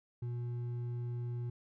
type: tone with hard clipping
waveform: triangle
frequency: 120.4 Hz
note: B2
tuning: 44 cents flat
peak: -37 dBFS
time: 0.22-1.5 s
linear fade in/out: 5 ms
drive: 8 dB
effects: none